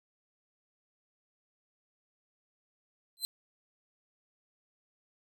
sawtooth tone with exponential growth, 4084 Hz, C8, 43 cents flat, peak -24 dBFS, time 3.17-3.25 s, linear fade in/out 0 ms, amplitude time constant 16 ms, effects none

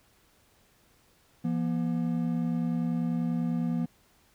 triangle tone pair together, 169.71 / 240 Hz, F3 / B3, -49 / -49 cents, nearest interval tritone, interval 600 cents, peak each -27 dBFS, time 1.44-3.86 s, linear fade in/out 10 ms, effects pink hiss -64 dBFS RMS until 4.34 s

